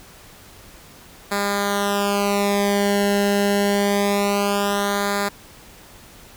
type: tone with flanger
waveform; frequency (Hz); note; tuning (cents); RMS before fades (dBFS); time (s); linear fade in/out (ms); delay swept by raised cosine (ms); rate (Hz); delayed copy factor
sawtooth; 201.8; G#3; -49; -20; 1.31-5.29; 10; 0.34 to 0.85; 0.25; -1
effects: pink hiss -45 dBFS RMS until 6.36 s